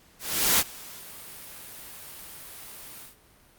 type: noise with ADSR envelope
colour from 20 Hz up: white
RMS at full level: -20 dBFS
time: 0.19-3.16 s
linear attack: 400 ms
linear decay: 43 ms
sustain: -23 dB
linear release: 140 ms
effects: pink hiss -58 dBFS RMS until 3.58 s + Opus 48 kbps